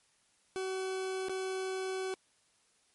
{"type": "tone with dropouts", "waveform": "40% pulse", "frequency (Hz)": 378, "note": "F#4", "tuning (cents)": 37, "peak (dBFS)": -33, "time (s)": [0.56, 2.14], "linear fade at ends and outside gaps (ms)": 0, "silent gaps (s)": [1.285, 1.295], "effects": ["white hiss -70 dBFS RMS until 2.94 s", "MP3 48 kbps"]}